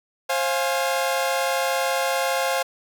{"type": "chord", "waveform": "sawtooth", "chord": "F minor", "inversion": "second", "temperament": "equal with one note detuned", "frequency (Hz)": [533.3, 698.5, 830.6], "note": ["C5", "F5", "Ab5"], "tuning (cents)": [33, 0, 0], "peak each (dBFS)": [-20, -22, -24], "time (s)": [0.29, 2.63], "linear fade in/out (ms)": 10, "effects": []}